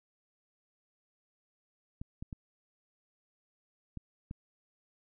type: clicks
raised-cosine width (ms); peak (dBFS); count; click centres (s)
5; -28; 5; 2.015 / 2.225 / 2.328 / 3.973 / 4.311
effects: none